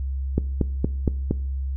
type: click train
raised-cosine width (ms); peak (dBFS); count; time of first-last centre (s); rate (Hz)
3; -7; 5; 0.38-1.31; 4.3
effects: noise-tail reverb RT60 0.5 s tail -20 dB re dry + added 67 Hz sine -24 dBFS peak until 1.76 s